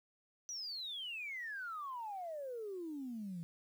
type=exponential sweep; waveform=sine; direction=down; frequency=5970 to 163.2 Hz; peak=-40 dBFS; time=0.49-3.43 s; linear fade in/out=0 ms; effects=tanh soft clip ceiling -36 dBFS + 11-bit